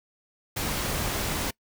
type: noise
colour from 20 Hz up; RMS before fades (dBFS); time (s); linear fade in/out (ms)
pink; -29; 0.56-1.51; 10
effects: noise-tail reverb RT60 0.1 s tail -24 dB re dry